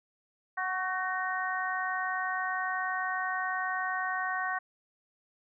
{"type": "harmonic tone with a mistuned harmonic", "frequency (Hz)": 370.8, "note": "F#4", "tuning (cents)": 4, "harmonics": [2, 3, 4, 5], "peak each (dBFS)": [-35, -35, -35, -35], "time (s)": [0.57, 4.59], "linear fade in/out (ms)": 10, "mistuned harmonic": 4, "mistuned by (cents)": 37, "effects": []}